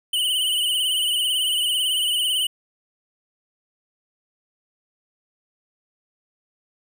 square tone with vibrato, 2984 Hz, F#7, 14 cents sharp, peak -20 dBFS, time 0.13-2.47 s, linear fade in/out 5 ms, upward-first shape triangle, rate 18 Hz, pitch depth 84 cents each way, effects none

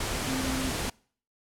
sine tone in noise, 261.6 Hz, C4, in tune, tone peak -30 dBFS, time 0.27-0.7 s, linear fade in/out 5 ms, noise pink, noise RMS -31 dBFS, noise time 0-0.9 s, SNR -2 dB, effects noise-tail reverb RT60 0.5 s tail -25 dB re dry + low-pass 11000 Hz 12 dB/octave

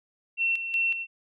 sine tone with tremolo, 2710 Hz, E7, 47 cents sharp, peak -22 dBFS, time 0.37-1.07 s, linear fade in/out 50 ms, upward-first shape square, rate 2.7 Hz, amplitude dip 60%, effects none

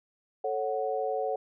sine chord, F# minor, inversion first, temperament equal with one note detuned, 440 / 552.1 / 740 Hz, A4 / C#5 / F#5, 0 / -7 / 0 cents, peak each -32 dBFS, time 0.44-1.36 s, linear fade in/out 5 ms, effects none

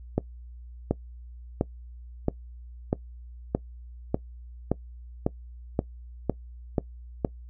accelerating click train, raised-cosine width 2 ms, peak -9 dBFS, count 13, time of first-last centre 0.18-7.248 s, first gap 730 ms, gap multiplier 0.96, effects noise-tail reverb RT60 0.1 s tail -20 dB re dry + added 60 Hz sine -41 dBFS peak until 7.49 s

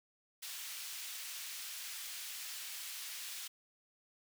pink high-pass noise, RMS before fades -45 dBFS, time 0.42-3.48 s, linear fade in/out 10 ms, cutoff 2600 Hz, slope 12 dB/octave, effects none

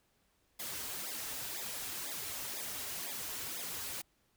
white noise with flanger, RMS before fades -41 dBFS, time 0.59-4.02 s, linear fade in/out 10 ms, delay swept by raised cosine 0.68 to 6.08 ms, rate 2 Hz, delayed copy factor -0.8, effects pink hiss -74 dBFS RMS until 4.36 s

